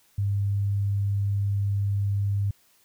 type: tone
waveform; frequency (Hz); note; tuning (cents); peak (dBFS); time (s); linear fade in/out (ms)
sine; 100.3; G2; +40; -22; 0.18-2.51; 5
effects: white hiss -62 dBFS RMS until 2.84 s